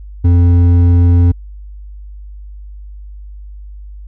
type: tone with hard clipping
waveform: sine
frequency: 87.3 Hz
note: F2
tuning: in tune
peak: -7 dBFS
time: 0.24-1.32 s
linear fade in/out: 10 ms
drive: 7 dB
effects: added 50 Hz sine -28 dBFS peak until 4.07 s